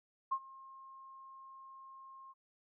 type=tone with ADSR envelope; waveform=sine; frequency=1069 Hz; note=C6; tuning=37 cents sharp; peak=-29 dBFS; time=0.31-2.34 s; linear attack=14 ms; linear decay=62 ms; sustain=-22 dB; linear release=31 ms; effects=none